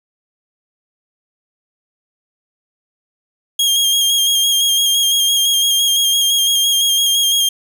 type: tone with vibrato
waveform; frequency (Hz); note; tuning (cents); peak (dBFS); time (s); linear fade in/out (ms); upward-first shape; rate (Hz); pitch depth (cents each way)
sawtooth; 3244; G#7; -41; -9; 3.59-7.49; 5; square; 5.9; 23
effects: none